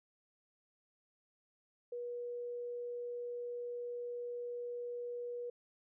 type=tone; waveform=sine; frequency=482.9 Hz; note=B4; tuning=39 cents flat; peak=-39 dBFS; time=1.92-5.5 s; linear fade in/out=5 ms; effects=none